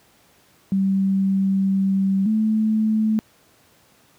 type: tone pair in turn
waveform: sine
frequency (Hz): 193.5 / 217.4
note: G3 / A3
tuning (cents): -22 / -21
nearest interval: major second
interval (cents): 201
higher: second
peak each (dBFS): -16 / -16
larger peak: neither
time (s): 0.72-2.26 / 2.26-3.19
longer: first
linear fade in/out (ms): 0
effects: pink hiss -56 dBFS RMS until 4.18 s + high-pass 100 Hz 12 dB/octave